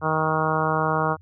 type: harmonic tone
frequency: 157.3 Hz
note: D#3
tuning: 19 cents sharp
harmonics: 1 / 2 / 3 / 4 / 5 / 6 / 7 / 8 / 9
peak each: -27 / -32 / -28 / -29 / -28 / -29 / -27 / -29 / -30 dBFS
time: 0.01-1.17 s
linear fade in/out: 50 ms
effects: added 89 Hz sine -47 dBFS peak until 1.21 s